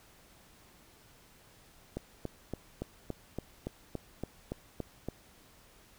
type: click train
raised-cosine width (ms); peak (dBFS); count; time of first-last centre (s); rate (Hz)
2; -22; 12; 1.97-5.086; 3.53
effects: pink hiss -60 dBFS RMS until 5.98 s